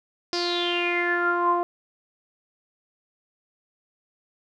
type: tone with low-pass filter sweep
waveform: sawtooth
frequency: 349.2 Hz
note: F4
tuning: in tune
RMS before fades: -24 dBFS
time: 0.33-1.63 s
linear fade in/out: 0 ms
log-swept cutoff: 5100 to 870 Hz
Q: 9.2
effects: none